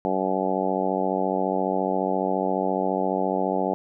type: harmonic tone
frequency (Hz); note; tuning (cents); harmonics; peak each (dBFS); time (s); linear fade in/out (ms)
94.5; F#2; +37; 2 / 3 / 4 / 5 / 6 / 7 / 8 / 9; -30 / -30 / -30 / -30 / -30 / -30 / -30 / -30; 0.05-3.74; 0
effects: none